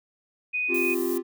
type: tone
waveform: sine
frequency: 2489 Hz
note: D#7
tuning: in tune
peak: -24 dBFS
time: 0.53-0.95 s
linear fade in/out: 20 ms
type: chord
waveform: triangle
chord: C suspended fourth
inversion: none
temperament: equal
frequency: 261.6 / 349.2 / 392 Hz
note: C4 / F4 / G4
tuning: 0 / 0 / 0 cents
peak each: -29 / -24 / -28 dBFS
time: 0.68-1.23 s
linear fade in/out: 50 ms
type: noise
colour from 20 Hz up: violet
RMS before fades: -36 dBFS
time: 0.74-1.18 s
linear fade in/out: 5 ms
effects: none